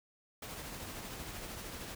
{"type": "noise with tremolo", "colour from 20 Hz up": "pink", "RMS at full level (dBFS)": -43, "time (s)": [0.42, 1.95], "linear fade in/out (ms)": 5, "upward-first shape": "triangle", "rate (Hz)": 13, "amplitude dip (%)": 35, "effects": []}